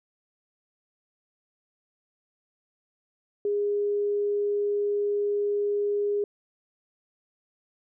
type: tone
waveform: sine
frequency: 410 Hz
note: G#4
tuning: 22 cents flat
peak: -23 dBFS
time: 3.45-6.24 s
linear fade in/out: 2 ms
effects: none